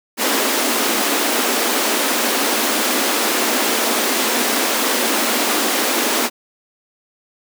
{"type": "high-pass noise", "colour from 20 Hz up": "pink", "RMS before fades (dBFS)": -18, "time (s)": [0.17, 6.3], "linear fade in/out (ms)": 50, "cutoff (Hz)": 220, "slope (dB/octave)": 96, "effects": []}